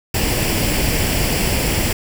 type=noise with comb filter; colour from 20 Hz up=pink; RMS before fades=-18 dBFS; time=0.14-1.93 s; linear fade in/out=5 ms; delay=0.39 ms; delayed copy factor=+0.55; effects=none